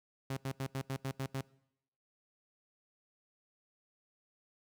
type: tone bursts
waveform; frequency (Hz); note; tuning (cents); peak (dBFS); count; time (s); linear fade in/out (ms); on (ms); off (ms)
sawtooth; 134.5; C3; +48; -31; 8; 0.3-1.413; 5; 70; 79
effects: noise-tail reverb RT60 0.8 s tail -23 dB re dry